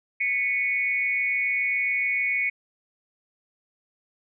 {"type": "tone with amplitude modulation", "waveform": "sine", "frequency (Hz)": 2217, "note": "C#7", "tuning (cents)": 0, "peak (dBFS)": -18, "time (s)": [0.2, 2.5], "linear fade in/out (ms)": 10, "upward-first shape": "sine", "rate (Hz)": 227, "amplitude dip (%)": 85, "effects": []}